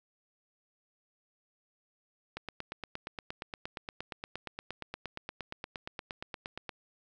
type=click train; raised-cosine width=0.3 ms; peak=-22 dBFS; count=38; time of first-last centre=2.37-6.692 s; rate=8.56 Hz; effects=none